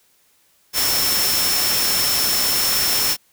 sine tone in noise, 5400 Hz, E8, 41 cents sharp, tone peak -21 dBFS, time 0.73-3.17 s, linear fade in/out 50 ms, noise white, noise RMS -20 dBFS, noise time 0.73-3.17 s, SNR -4 dB, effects white hiss -59 dBFS RMS until 3.32 s

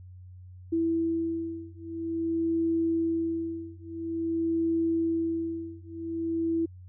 sine beating tone pair, 329.7 / 330.19 Hz, E4 / E4, 0 / +3 cents, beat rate 0.49 Hz, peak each -29 dBFS, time 0.72-6.66 s, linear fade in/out 10 ms, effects added 91 Hz sine -44 dBFS peak until 6.88 s

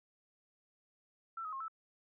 sine tone with pitch steps, 1338 / 1263 / 1075 / 1315 Hz, E6 / D#6 / C6 / E6, +25 / +26 / +47 / -5 cents, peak -39 dBFS, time 1.37-1.682 s, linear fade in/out 5 ms, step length 78 ms, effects none

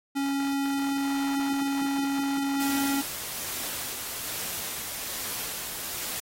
square tone, 277.2 Hz, C#4, in tune, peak -26 dBFS, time 0.15-3.02 s, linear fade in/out 20 ms
white noise with tremolo, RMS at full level -33 dBFS, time 2.6-6.2 s, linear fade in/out 2 ms, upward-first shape sine, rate 1.2 Hz, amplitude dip 25%
effects AAC 48 kbps

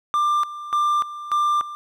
triangle tone with tremolo, 1189 Hz, D6, 21 cents sharp, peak -15 dBFS, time 0.14-1.75 s, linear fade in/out 0 ms, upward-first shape square, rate 1.7 Hz, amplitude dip 80%, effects none

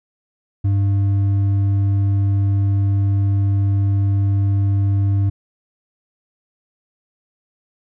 sine tone with hard clipping, 99.2 Hz, G2, 21 cents sharp, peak -15 dBFS, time 0.64-5.3 s, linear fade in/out 10 ms, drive 4 dB, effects none

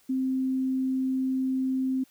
sine tone, 261.6 Hz, C4, in tune, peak -24 dBFS, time 0.09-2.04 s, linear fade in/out 10 ms, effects white hiss -62 dBFS RMS until 2.1 s

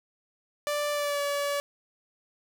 sawtooth tone with pitch glide, 587.3 to 571.6 Hz, D5 to D5, 0 to -47 cents, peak -23 dBFS, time 0.67-1.6 s, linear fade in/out 0 ms, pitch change -47 cents, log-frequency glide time 0.92-1.21 s, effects none

